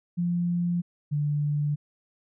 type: tone pair in turn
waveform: sine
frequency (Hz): 174.1 / 147.04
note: F3 / D3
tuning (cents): -5 / +2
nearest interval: minor third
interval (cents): 293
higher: first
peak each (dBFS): -23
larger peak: neither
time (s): 0.17-0.82 / 1.11-1.76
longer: neither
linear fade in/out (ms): 20
effects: none